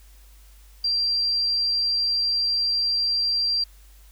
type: tone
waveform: sine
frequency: 4728 Hz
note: D8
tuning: 11 cents sharp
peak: -20 dBFS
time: 0.84-3.64 s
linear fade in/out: 5 ms
effects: added 50 Hz sine -47 dBFS peak until 4.11 s + white hiss -57 dBFS RMS until 4.11 s